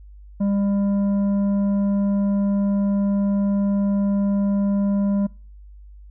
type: tone with tanh clipping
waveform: sine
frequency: 200.1 Hz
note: G3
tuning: 36 cents sharp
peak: -19 dBFS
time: 0.4-5.27 s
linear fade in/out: 10 ms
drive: 8 dB
effects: noise-tail reverb RT60 0.4 s tail -25 dB re dry + added 50 Hz sine -40 dBFS peak until 6.1 s